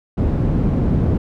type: low-pass noise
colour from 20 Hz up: white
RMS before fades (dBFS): -17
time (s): 0.17-1.18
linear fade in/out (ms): 10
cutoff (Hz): 190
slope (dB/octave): 12
effects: none